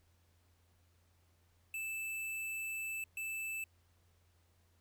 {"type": "tone bursts at uneven times", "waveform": "square", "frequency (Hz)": 2637, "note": "E7", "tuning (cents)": 0, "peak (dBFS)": -39, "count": 2, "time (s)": [[1.74, 3.04], [3.17, 3.64]], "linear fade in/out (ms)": 2, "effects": ["added 86 Hz sine -69 dBFS peak until 4.8 s", "pink hiss -75 dBFS RMS until 4.8 s"]}